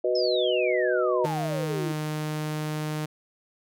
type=chord; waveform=sine; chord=B major; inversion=second; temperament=equal; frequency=370 / 493.9 / 622.3 Hz; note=F#4 / B4 / D#5; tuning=0 / 0 / 0 cents; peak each=-26 dBFS; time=0.04-1.26 s; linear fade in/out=5 ms
type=exponential sweep; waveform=sine; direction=down; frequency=5340 to 312.5 Hz; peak=-29 dBFS; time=0.15-1.92 s; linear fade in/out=5 ms
type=tone with pitch glide; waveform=sawtooth; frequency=155.56 to 153.24 Hz; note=D#3 to D#3; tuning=0 to -26 cents; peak=-24 dBFS; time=1.24-3.06 s; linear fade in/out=10 ms; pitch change=-26 cents; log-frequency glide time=1.5-1.98 s
effects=none